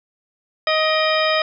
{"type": "harmonic tone with a mistuned harmonic", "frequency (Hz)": 627, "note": "D#5", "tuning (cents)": 13, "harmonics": [1, 2, 3, 4, 5, 6, 8], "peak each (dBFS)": [-19, -22, -24, -25, -26, -27, -28], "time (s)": [0.67, 1.42], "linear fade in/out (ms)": 2, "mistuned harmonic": 4, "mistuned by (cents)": -75, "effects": []}